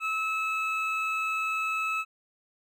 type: tone pair together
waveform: triangle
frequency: 1298 / 2596 Hz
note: E6 / E7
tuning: -27 / -27 cents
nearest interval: octave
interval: 1200 cents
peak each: -28 dBFS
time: 0-2.05 s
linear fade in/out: 50 ms
effects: none